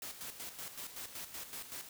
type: noise with tremolo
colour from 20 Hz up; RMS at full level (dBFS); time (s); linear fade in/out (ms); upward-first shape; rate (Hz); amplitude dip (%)
white; -44; 0.02-1.89; 2; square; 5.3; 60
effects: none